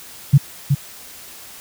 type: tone with echo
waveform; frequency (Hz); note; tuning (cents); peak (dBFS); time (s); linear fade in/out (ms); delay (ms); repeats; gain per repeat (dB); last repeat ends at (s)
sine; 140.3; C#3; +21; -5; 0.33-0.38; 10; 370; 1; -6; 0.75
effects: white hiss -39 dBFS RMS until 1.6 s